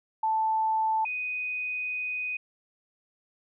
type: tone pair in turn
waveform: sine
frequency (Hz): 880 / 2494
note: A5 / D#7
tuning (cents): 0 / +3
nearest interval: octave + tritone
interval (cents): 1803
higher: second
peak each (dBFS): -23 / -29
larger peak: first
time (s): 0.23-1.05 / 1.05-2.37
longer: second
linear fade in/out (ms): 5
effects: none